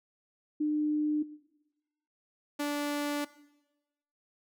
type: tone pair in turn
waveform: sine / sawtooth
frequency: 301.2 / 291.1 Hz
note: D4 / D4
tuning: +44 / -15 cents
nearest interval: minor second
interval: 59 cents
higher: first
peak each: -26 / -26 dBFS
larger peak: neither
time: 0.6-1.23 / 2.59-3.25 s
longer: second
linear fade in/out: 10 ms
effects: noise-tail reverb RT60 1.0 s tail -18 dB re dry